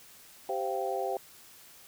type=harmonic tone with a mistuned harmonic; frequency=130 Hz; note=C3; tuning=11 cents flat; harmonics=3 / 4 / 5 / 6; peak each=-35 / -35 / -35 / -35 dBFS; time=0.49-1.17 s; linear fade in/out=2 ms; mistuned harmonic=5; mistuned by=+100 cents; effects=white hiss -54 dBFS RMS until 1.87 s